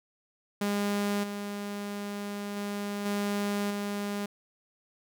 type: tone with level steps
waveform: sawtooth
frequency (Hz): 203.6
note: G#3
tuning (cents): -34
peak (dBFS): -23 / -30 / -28 / -24 / -27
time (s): 0.61-4.26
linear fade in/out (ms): 5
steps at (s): 1.23 / 2.56 / 3.05 / 3.7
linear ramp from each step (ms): 10
effects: none